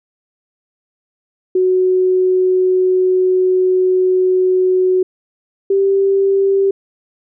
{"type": "tone pair in turn", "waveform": "sine", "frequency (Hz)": [370, 391.4], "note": ["F#4", "G4"], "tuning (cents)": [0, -3], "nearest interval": "minor second", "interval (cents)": 97, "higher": "second", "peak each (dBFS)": -10, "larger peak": "neither", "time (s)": [[1.55, 5.03], [5.7, 6.71]], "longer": "first", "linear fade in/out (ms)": 5, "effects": []}